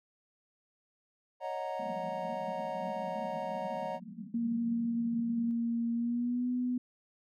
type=chord; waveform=triangle; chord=D# minor seventh; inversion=third; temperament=equal with one note detuned; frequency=554.4 / 622.3 / 736.6 / 932.3 Hz; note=C#5 / D#5 / F#5 / A#5; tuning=0 / 0 / -8 / 0 cents; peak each=-38 dBFS; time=1.4-4 s; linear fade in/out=50 ms
type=band-pass noise; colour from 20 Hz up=pink; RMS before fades=-45 dBFS; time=1.79-5.51 s; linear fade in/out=0 ms; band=170 to 240 Hz; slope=96 dB/octave
type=tone with pitch glide; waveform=sine; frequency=233.1 to 248.4 Hz; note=A#3 to B3; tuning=0 to +10 cents; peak=-29 dBFS; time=4.34-6.78 s; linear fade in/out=5 ms; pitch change=+110 cents; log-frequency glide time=5.93-6.48 s
effects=none